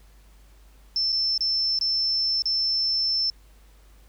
sine tone with dropouts, 5320 Hz, E8, 15 cents sharp, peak -21 dBFS, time 0.96-3.3 s, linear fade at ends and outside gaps 1 ms, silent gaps 1.121-1.126 / 1.378-1.407 / 1.789-1.811 / 2.421-2.456 s, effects added 50 Hz sine -50 dBFS peak until 4.08 s + pink hiss -60 dBFS RMS until 4.08 s

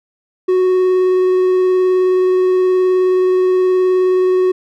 triangle tone with vibrato, 369.2 Hz, F#4, 4 cents flat, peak -8 dBFS, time 0.48-4.52 s, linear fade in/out 10 ms, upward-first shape sine, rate 19 Hz, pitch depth 10 cents each way, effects none

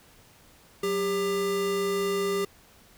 square tone pair together, 186.17 / 398.6 Hz, F#3 / G4, +11 / +29 cents, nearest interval octave + minor second, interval 1318 cents, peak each -36 / -26 dBFS, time 0.83-2.45 s, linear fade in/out 5 ms, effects pink hiss -56 dBFS RMS until 2.97 s

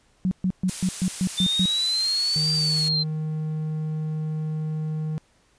sine tone bursts, 185 Hz, F#3, in tune, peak -19 dBFS, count 8, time 0.25-1.656 s, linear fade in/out 0 ms, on 62 ms, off 130 ms
blue noise, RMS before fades -30 dBFS, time 0.68-2.89 s, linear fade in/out 10 ms
sine exponential two-way sweep, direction up then down, 3554 to 4700 to 4088 Hz, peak -21 dBFS, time 1.37-3.04 s, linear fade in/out 20 ms, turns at 2.52 s
triangle tone, 155.56 Hz, D#3, in tune, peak -23 dBFS, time 2.36-5.18 s, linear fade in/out 0 ms
effects pink hiss -62 dBFS RMS until 5.58 s + resampled to 22050 Hz

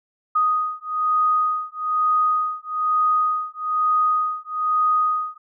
sine beating tone pair, 1244.5 / 1245.6 Hz, D#6 / D#6, 0 / +2 cents, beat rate 1.1 Hz, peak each -21 dBFS, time 0.35-5.38 s, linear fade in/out 10 ms, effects none

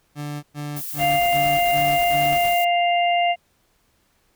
30% pulse tone bursts, 146.83 Hz, D3, in tune, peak -25 dBFS, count 6, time 0.15-2.38 s, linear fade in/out 50 ms, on 280 ms, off 110 ms
violet noise, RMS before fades -31 dBFS, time 0.76-2.65 s, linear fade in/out 10 ms
harmonic tone, 698.5 Hz, F5, in tune, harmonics 1 / 3 / 4, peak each -17 / -26 / -26 dBFS, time 0.98-3.36 s, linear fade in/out 50 ms
pink noise with tremolo, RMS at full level -36 dBFS, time 0.99-2.54 s, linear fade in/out 0 ms, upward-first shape square, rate 9 Hz, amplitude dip 45%
effects pink hiss -64 dBFS RMS until 4.35 s

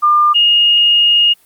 sine tone pair in turn, 1200 / 2854 Hz, D6 / F7, +37 / +37 cents, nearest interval octave + minor third, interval 1500 cents, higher second, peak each -7 dBFS, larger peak neither, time 0.02-0.34 / 0.34-1.34 s, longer second, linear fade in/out 20 ms, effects white hiss -51 dBFS RMS until 1.45 s + Opus 48 kbps

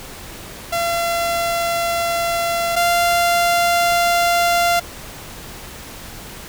sawtooth tone pair in turn, 682 / 692.3 Hz, F5 / F5, -41 / -15 cents, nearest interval unison, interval 26 cents, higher second, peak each -14 / -10 dBFS, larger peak second, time 0.72-2.76 / 2.76-4.8 s, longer neither, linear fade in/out 10 ms, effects pink hiss -35 dBFS RMS until 6.48 s

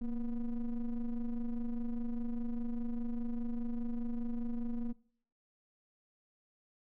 triangle ring-modulated tone, 123.47 Hz, B2, in tune, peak -28 dBFS, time 0.01-4.93 s, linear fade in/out 10 ms, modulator 111 Hz, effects noise-tail reverb RT60 0.6 s tail -23 dB re dry

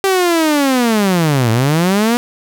sawtooth linear two-way sweep, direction down then up, 393.3 to 108.7 to 244.8 Hz, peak -7 dBFS, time 0.04-2.17 s, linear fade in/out 0 ms, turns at 1.51 s, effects none

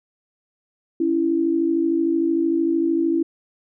sine tone pair together, 279.8 / 333 Hz, C#4 / E4, +16 / +18 cents, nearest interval minor third, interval 302 cents, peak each -23 / -18 dBFS, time 1-3.23 s, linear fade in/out 5 ms, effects none

